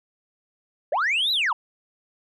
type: linear two-way sweep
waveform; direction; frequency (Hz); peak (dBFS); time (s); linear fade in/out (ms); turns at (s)
sine; up then down; 501 to 4071 to 837; -18; 0.92-1.53; 5; 1.32
effects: tanh soft clip ceiling -18 dBFS